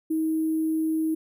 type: tone with sample-and-hold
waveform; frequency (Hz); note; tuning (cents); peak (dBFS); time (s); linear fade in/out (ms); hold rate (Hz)
sine; 317.3; D#4; +34; -22; 0.1-1.15; 10; 11025
effects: none